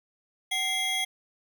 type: tone cluster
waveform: square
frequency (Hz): 763 / 2091 / 3305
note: G5 / C7 / G#7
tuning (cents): -47 / -2 / -9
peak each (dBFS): -37 / -31 / -29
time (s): 0.51-1.05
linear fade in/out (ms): 10
effects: none